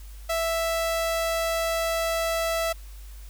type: tone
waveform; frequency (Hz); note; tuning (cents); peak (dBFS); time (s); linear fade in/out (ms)
sawtooth; 660; E5; +2; -20; 0.29-2.73; 10
effects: added 50 Hz sine -39 dBFS peak until 3.29 s + white hiss -53 dBFS RMS until 3.29 s